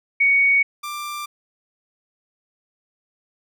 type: tone pair in turn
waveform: sine / sawtooth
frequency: 2234 / 1183.4 Hz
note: C#7 / D6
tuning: +13 / +13 cents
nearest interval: major seventh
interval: 1100 cents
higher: first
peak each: -13 / -24 dBFS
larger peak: first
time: 0.2-0.63 / 0.83-1.26 s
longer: neither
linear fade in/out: 10 ms
effects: none